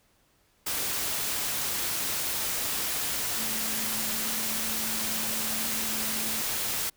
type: tone in noise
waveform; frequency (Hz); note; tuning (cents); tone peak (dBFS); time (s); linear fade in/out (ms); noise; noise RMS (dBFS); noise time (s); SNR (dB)
sine; 220; A3; 0; -40; 3.37-6.42; 10; white; -30; 0.66-6.9; -13
effects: pink hiss -66 dBFS RMS until 6.96 s